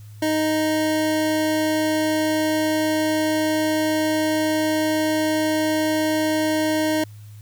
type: tone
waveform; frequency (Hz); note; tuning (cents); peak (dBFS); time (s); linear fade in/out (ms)
25% pulse; 311.1; D#4; 0; -15; 0.22-7.04; 5
effects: added 105 Hz sine -38 dBFS peak until 7.41 s + white hiss -55 dBFS RMS until 7.41 s